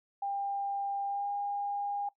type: tone with pitch glide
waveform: sine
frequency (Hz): 798 to 810.1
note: G5 to G#5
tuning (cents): +31 to -43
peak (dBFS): -31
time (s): 0.22-2.09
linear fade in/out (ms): 5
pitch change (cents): +26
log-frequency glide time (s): 1.06-1.29
effects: noise-tail reverb RT60 0.1 s tail -18 dB re dry